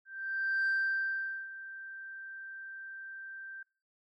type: tone with ADSR envelope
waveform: sine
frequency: 1568 Hz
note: G6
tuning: in tune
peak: -25 dBFS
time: 0.05-3.63 s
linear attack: 620 ms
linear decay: 810 ms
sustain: -17 dB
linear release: 6 ms
effects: noise-tail reverb RT60 0.4 s tail -24 dB re dry + tanh soft clip ceiling -25 dBFS